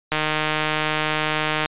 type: click train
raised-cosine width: 0.3 ms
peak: -5 dBFS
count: 238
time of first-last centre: 0.12-1.659 s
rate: 154 Hz
effects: resampled to 8000 Hz